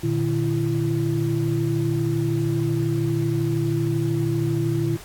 sine tone cluster, 117.7 / 150.5 / 337 Hz, A#2 / D3 / E4, +17 / +43 / +38 cents, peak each -24 dBFS, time 0.03-4.97 s, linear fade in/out 10 ms, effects pink hiss -42 dBFS RMS until 5.04 s + AAC 64 kbps

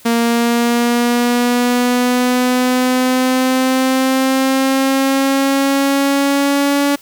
sawtooth linear sweep, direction up, 232.2 to 284.5 Hz, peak -8 dBFS, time 0.05-6.96 s, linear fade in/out 10 ms, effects white hiss -44 dBFS RMS until 7.01 s

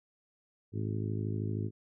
harmonic tone, 52.9 Hz, G#1, 33 cents sharp, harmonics 2 / 3 / 4 / 5 / 6 / 7 / 8, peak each -33 / -41 / -41 / -42 / -44 / -43 / -47 dBFS, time 0.72-1.71 s, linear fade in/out 50 ms, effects none

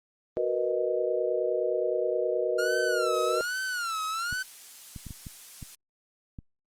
sine chord, B major seventh, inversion second, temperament equal with one note detuned, 370 / 464.3 / 493.9 / 622.3 Hz, F#4 / A#4 / B4 / D#5, 0 / -7 / 0 / 0 cents, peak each -31 / -31 / -30 / -30 dBFS, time 0.37-3.41 s, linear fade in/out 0 ms
45% pulse tone with vibrato, 1396.9 Hz, F6, in tune, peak -29 dBFS, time 2.58-4.43 s, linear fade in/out 10 ms, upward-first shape sine, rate 1.2 Hz, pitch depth 160 cents each way
blue noise, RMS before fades -44 dBFS, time 3.14-5.75 s, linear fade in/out 2 ms
clicks, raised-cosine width 5 ms, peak -27 dBFS, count 7, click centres 4.327 / 4.962 / 5.067 / 5.107 / 5.268 / 5.627 / 6.388 s
effects low-pass 11000 Hz 12 dB/octave + Opus 32 kbps

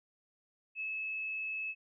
sine tone, 2596 Hz, E7, 27 cents flat, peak -35 dBFS, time 0.75-1.75 s, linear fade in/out 50 ms, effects none

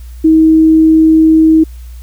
sine tone, 318.3 Hz, D#4, 39 cents sharp, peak -3 dBFS, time 0.24-1.64 s, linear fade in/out 10 ms, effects added 60 Hz sine -26 dBFS peak until 2.02 s + white hiss -46 dBFS RMS until 2.02 s

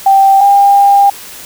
sine tone pair in turn, 782 / 800.7 Hz, G5 / G5, -4 / +37 cents, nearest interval unison, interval 41 cents, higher second, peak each -3 dBFS, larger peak neither, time 0.06-0.41 / 0.41-1.1 s, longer second, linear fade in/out 5 ms, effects white hiss -30 dBFS RMS until 1.45 s

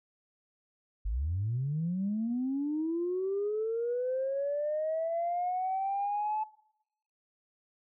sine linear sweep, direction up, 45.2 to 869 Hz, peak -28 dBFS, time 1.05-6.44 s, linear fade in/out 10 ms, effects noise-tail reverb RT60 0.8 s tail -22 dB re dry + tanh soft clip ceiling -24 dBFS

